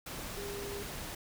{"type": "tone in noise", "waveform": "sine", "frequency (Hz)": 403.2, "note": "G4", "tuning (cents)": 49, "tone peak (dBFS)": -40, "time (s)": [0.37, 0.83], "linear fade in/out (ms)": 5, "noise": "pink", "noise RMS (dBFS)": -42, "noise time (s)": [0.06, 1.15], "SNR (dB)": -1, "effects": []}